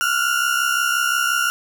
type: tone pair together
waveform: 35% pulse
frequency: 1382 / 1447.7 Hz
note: F6 / F#6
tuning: -19 / -38 cents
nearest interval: minor second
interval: 81 cents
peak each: -18 / -19 dBFS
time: 0.01-1.5 s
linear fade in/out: 0 ms
effects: none